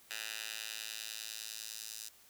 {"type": "tone with high-pass filter sweep", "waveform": "10% pulse", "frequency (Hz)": 110, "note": "A2", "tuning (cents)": 0, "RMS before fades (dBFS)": -44, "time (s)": [0.1, 2.09], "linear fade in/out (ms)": 10, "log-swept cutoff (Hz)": [2300, 5600], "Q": 1.1, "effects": ["white hiss -62 dBFS RMS until 2.29 s"]}